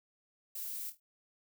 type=noise with echo; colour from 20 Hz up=violet; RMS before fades=-41 dBFS; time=0.55-0.9 s; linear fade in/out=5 ms; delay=25 ms; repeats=4; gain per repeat=-9 dB; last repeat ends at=1 s; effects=none